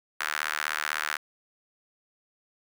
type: tone with high-pass filter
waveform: sawtooth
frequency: 76 Hz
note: D#2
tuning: 40 cents flat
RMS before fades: -31 dBFS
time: 0.2-1.17 s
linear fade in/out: 5 ms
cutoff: 1500 Hz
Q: 2.6
effects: none